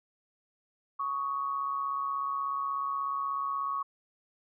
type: tone pair together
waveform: sine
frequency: 1115 / 1251.5 Hz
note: C#6 / D#6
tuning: +10 / +10 cents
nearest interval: major second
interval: 200 cents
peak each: -30 / -39 dBFS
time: 0.99-3.83 s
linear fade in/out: 10 ms
effects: none